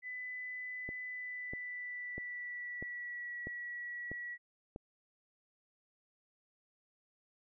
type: tone with pitch glide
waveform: sine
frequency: 2001 to 1931.7 Hz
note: B6 to B6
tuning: +22 to -39 cents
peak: -40 dBFS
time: 0.02-4.38 s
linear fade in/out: 50 ms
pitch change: -61 cents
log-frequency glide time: 1.04-3.37 s
type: click train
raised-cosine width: 2 ms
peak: -30 dBFS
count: 7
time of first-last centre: 0.89-4.761 s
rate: 1.55 Hz
effects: none